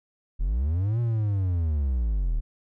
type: linear two-way sweep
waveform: triangle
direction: up then down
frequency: 35.38 to 120.2 to 35.38 Hz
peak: -20 dBFS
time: 0.39-2.41 s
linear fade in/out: 20 ms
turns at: 1 s
effects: none